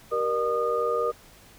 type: tone cluster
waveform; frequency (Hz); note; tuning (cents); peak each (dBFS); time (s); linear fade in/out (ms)
sine; 387.5 / 472.2 / 602 / 1223; G4 / A#4 / D5 / D#6; -20 / +22 / +43 / -30; -34 / -25 / -31 / -28; 0.11-1.12; 20
effects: pink hiss -52 dBFS RMS until 1.58 s